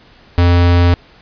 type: tone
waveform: square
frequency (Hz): 87.4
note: F2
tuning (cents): +2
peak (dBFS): -8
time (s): 0.38-0.94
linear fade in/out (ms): 0
effects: pink hiss -45 dBFS RMS until 1.21 s + resampled to 11025 Hz